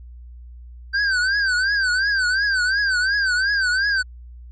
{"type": "tone with vibrato", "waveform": "square", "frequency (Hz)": 1556, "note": "G6", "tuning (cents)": -13, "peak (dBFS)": -18, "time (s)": [0.93, 4.03], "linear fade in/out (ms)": 20, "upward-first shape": "triangle", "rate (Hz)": 2.8, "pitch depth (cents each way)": 140, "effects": ["added 60 Hz sine -37 dBFS peak until 4.51 s", "resampled to 16000 Hz"]}